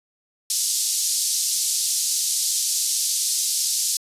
pink band-pass noise, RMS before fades -23 dBFS, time 0.5-3.97 s, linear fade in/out 2 ms, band 4800 to 11000 Hz, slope 24 dB/octave, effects resampled to 32000 Hz

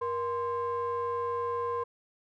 triangle ring-modulated tone, 283.9 Hz, C#4, 41 cents sharp, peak -24 dBFS, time 0.01-1.84 s, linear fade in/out 10 ms, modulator 758 Hz, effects none

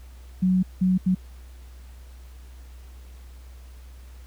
sine tone bursts at uneven times, 185 Hz, F#3, in tune, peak -17 dBFS, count 3, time 0.42-0.63 / 0.81-0.98 / 1.06-1.15 s, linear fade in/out 10 ms, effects added 62 Hz sine -41 dBFS peak until 4.26 s + pink hiss -56 dBFS RMS until 4.26 s

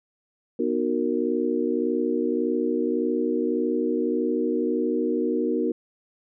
sine chord, B major seventh, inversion none, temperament just, 246.9 / 308.7 / 370.4 / 463 Hz, B3 / D#4 / F#4 / A#4, 0 / -14 / +2 / -12 cents, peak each -27 dBFS, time 0.59-5.72 s, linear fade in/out 5 ms, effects none

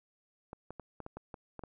clicks, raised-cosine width 1 ms, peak -29 dBFS, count 9, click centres 0.531 / 0.706 / 0.797 / 1.003 / 1.064 / 1.17 / 1.342 / 1.593 / 1.637 s, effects none

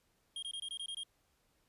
square tone bursts, 3230 Hz, G#7, 49 cents flat, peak -40 dBFS, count 8, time 0.36-1.034 s, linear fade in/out 2 ms, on 65 ms, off 22 ms, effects pink hiss -75 dBFS RMS until 1.68 s + resampled to 32000 Hz

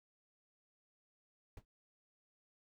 brown noise with exponential decay, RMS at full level -43 dBFS, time 1.57-1.65 s, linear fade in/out 2 ms, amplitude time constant 16 ms, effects none

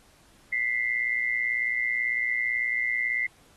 sine tone pair together, 1986.9 / 2105 Hz, B6 / C7, +10 / +10 cents, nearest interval minor second, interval 100 cents, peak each -27 dBFS, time 0.52-3.27 s, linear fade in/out 10 ms, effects pink hiss -59 dBFS RMS until 3.56 s + AAC 32 kbps

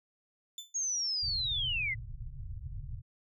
30% pulse tone with exponential decay, 3520 Hz, A7, in tune, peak -34 dBFS, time 0.58-0.74 s, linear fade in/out 2 ms, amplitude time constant 34 ms
sine linear sweep, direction down, 6645 to 1975.5 Hz, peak -30 dBFS, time 0.74-1.95 s, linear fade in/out 20 ms
pink low-pass noise, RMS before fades -41 dBFS, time 1.22-3.02 s, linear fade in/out 20 ms, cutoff 140 Hz, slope 96 dB/octave
effects none

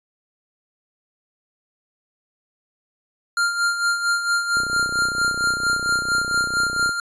square tone with tremolo, 1396.9 Hz, F6, in tune, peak -17 dBFS, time 3.37-7 s, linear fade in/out 2 ms, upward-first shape sine, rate 4.4 Hz, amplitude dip 60%
click train, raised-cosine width 2 ms, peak -21 dBFS, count 73, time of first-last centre 4.57-6.893 s, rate 31 Hz
effects resampled to 22050 Hz

